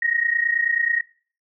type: tone pair together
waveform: sine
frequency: 1866 / 1895.3 Hz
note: A#6 / A#6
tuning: +1 / +28 cents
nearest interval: unison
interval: 27 cents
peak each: -21 / -23 dBFS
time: 0.02-1.01 s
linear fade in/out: 5 ms
effects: noise-tail reverb RT60 0.4 s tail -18 dB re dry